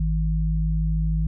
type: tone pair together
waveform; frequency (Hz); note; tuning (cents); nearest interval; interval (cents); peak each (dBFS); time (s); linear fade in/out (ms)
sine; 53.16 / 159.3; G#1 / D#3; +41 / +41; octave + perfect fifth; 1900; -21 / -24; 0-1.27; 5
effects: none